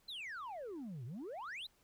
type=exponential two-way sweep; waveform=sine; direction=down then up; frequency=4186 to 110.9 to 4186 Hz; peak=-40 dBFS; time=0.08-1.67 s; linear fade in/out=10 ms; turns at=1.05 s; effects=tanh soft clip ceiling -42 dBFS + pink hiss -72 dBFS RMS until 1.83 s